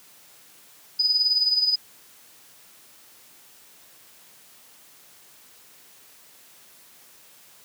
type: tone with tremolo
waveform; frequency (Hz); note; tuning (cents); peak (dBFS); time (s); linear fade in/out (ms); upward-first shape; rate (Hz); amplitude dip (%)
sine; 4978; D#8; 0; -16; 0.99-1.76; 10; sine; 19; 60
effects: white hiss -52 dBFS RMS until 7.64 s + high-pass 100 Hz 12 dB/octave